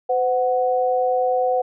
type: tone pair together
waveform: sine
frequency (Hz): 509.9 / 740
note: C5 / F#5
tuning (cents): -45 / 0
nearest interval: tritone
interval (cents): 645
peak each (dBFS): -19 / -20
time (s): 0.09-1.62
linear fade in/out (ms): 10
effects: none